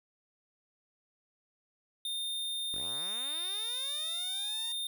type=tone; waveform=square; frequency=3634 Hz; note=A#7; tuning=45 cents flat; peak=-34 dBFS; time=2.05-4.87 s; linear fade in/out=2 ms
type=linear sweep; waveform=5% pulse; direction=up; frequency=37.89 to 941 Hz; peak=-35 dBFS; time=2.74-4.72 s; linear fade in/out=0 ms
effects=none